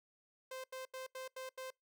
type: tone bursts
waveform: sawtooth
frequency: 520 Hz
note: C5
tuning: 11 cents flat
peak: -40 dBFS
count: 6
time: 0.51-1.705 s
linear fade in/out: 5 ms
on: 130 ms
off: 83 ms
effects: noise-tail reverb RT60 0.2 s tail -26 dB re dry